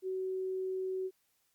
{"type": "tone", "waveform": "sine", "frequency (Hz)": 375.9, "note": "F#4", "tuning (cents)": 27, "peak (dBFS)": -33, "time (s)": [0.02, 1.11], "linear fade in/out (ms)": 50, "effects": ["white hiss -75 dBFS RMS until 1.54 s", "Opus 48 kbps"]}